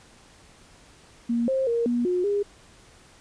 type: tone with pitch steps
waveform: sine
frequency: 235.1 / 530 / 467.2 / 240.6 / 360.3 / 406.8 Hz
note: A#3 / C5 / A#4 / B3 / F#4 / G#4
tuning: +15 / +22 / +4 / -45 / -46 / -36 cents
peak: -21 dBFS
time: 1.29-2.43 s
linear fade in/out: 10 ms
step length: 190 ms
effects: pink hiss -53 dBFS RMS until 3.2 s + resampled to 22050 Hz